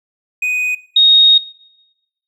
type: tone pair in turn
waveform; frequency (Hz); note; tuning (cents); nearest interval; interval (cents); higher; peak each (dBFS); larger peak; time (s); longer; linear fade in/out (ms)
triangle / sine; 2492 / 3734; D#7 / A#7; +2 / +2; perfect fifth; 700; second; -13 / -6; second; 0.42-0.75 / 0.96-1.38; second; 5
effects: noise-tail reverb RT60 1.0 s tail -21 dB re dry